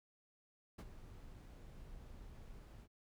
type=noise with ADSR envelope; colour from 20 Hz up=brown; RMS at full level=-42 dBFS; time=0.78-2.88 s; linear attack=11 ms; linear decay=46 ms; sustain=-12 dB; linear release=47 ms; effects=none